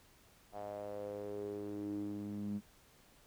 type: tone with band-pass filter sweep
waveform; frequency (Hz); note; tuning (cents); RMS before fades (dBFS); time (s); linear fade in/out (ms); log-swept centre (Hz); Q
sawtooth; 102.7; G#2; -19; -42; 0.52-2.61; 50; 700 to 210; 5.7
effects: pink hiss -65 dBFS RMS until 3.26 s